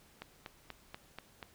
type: click train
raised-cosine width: 0.3 ms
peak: -27 dBFS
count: 6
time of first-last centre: 0.22-1.428 s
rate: 4.14 Hz
effects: pink hiss -63 dBFS RMS until 1.54 s